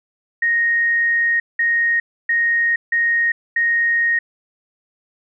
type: tone bursts at uneven times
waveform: sine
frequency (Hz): 1864.7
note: A#6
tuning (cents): 0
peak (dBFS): -14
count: 5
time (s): 0.42-1.4 / 1.59-2 / 2.29-2.76 / 2.92-3.32 / 3.56-4.19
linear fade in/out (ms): 5
effects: none